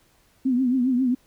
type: tone with vibrato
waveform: sine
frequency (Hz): 253.7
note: B3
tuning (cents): +47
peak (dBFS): -18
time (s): 0.45-1.15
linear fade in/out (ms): 10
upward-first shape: triangle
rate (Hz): 7.4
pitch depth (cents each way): 110
effects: pink hiss -61 dBFS RMS until 1.26 s